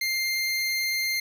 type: tone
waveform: 25% pulse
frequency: 2103 Hz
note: C7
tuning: 8 cents sharp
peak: -21 dBFS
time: 0.01-1.2 s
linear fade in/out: 5 ms
effects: 9-bit